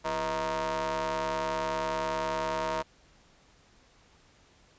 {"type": "ring-modulated tone", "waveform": "sawtooth", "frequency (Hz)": 150, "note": "D3", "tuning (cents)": 37, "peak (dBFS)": -22, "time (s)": [0.04, 2.83], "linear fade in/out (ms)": 20, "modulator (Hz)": 785, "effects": ["pink hiss -61 dBFS RMS until 4.78 s", "resampled to 16000 Hz"]}